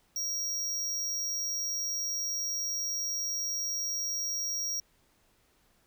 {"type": "tone", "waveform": "square", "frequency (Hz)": 5650, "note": "F8", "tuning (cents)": 19, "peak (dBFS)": -31, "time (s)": [0.16, 4.8], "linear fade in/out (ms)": 2, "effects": ["pink hiss -68 dBFS RMS until 5.86 s"]}